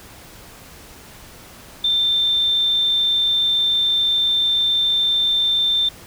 sine tone, 3573 Hz, A7, 26 cents sharp, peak -15 dBFS, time 1.84-5.89 s, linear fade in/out 5 ms, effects pink hiss -42 dBFS RMS until 6.06 s

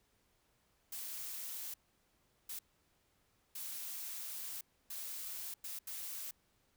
blue noise bursts at uneven times, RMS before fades -44 dBFS, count 6, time 0.92-1.74 / 2.49-2.59 / 3.55-4.61 / 4.9-5.54 / 5.64-5.79 / 5.87-6.31 s, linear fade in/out 5 ms, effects pink hiss -75 dBFS RMS until 6.76 s

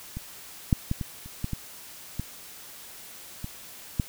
clicks, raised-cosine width 5 ms, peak -21 / -7 / -13 / -18 / -30 / -16 / -17 / -17 / -21 / -11 dBFS, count 10, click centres 0.17 / 0.728 / 0.914 / 1.012 / 1.26 / 1.444 / 1.533 / 2.196 / 3.444 / 3.998 s, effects white hiss -45 dBFS RMS until 4.08 s

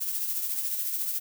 violet noise with tremolo, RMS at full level -28 dBFS, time 0-1.2 s, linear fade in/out 20 ms, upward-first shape triangle, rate 14 Hz, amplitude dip 50%, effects none

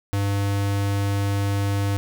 square tone, 100 Hz, G2, 35 cents sharp, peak -21 dBFS, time 0.13-1.97 s, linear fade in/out 0 ms, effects none

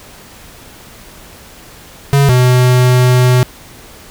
square tone pair in turn, 140 / 125.64 Hz, C#3 / B2, +18 / +30 cents, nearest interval major second, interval 188 cents, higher first, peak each -7 dBFS, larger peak neither, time 2.13-2.29 / 2.29-3.43 s, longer second, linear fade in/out 0 ms, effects pink hiss -37 dBFS RMS until 4.1 s

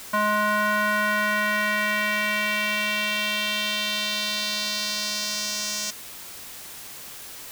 square tone with band-pass filter sweep, 210 Hz, G#3, 19 cents sharp, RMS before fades -25 dBFS, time 0.13-5.91 s, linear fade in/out 10 ms, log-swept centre 1200 to 6100 Hz, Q 2.2, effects white hiss -40 dBFS RMS until 7.51 s

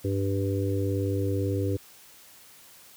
harmonic tone with a mistuned harmonic, 98 Hz, G2, in tune, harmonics 1 / 3 / 4 / 5, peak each -26 / -31 / -32 / -33 dBFS, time 0.04-1.77 s, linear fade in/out 10 ms, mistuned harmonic 1, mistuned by +21 cents, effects white hiss -52 dBFS RMS until 2.96 s + high-pass 60 Hz 12 dB/octave

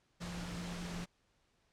sine tone in noise, 174.61 Hz, F3, in tune, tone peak -42 dBFS, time 0.2-1.06 s, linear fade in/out 20 ms, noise pink, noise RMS -45 dBFS, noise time 0.2-1.06 s, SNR 0 dB, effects pink hiss -75 dBFS RMS until 1.72 s + low-pass 7000 Hz 12 dB/octave

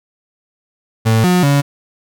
35% pulse tone with pitch steps, 112 / 180 / 141.8 Hz, A2 / F#3 / C#3, +31 / -47 / +40 cents, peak -8 dBFS, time 1.05-1.62 s, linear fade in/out 20 ms, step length 190 ms, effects none

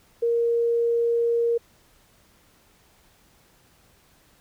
sine tone, 467.9 Hz, A#4, 6 cents sharp, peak -19 dBFS, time 0.22-1.58 s, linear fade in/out 10 ms, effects pink hiss -59 dBFS RMS until 4.4 s

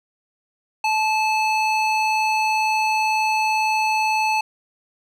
square tone with band-pass filter, 869 Hz, A5, 22 cents flat, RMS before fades -20 dBFS, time 0.84-4.41 s, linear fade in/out 5 ms, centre 2100 Hz, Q 0.94, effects none

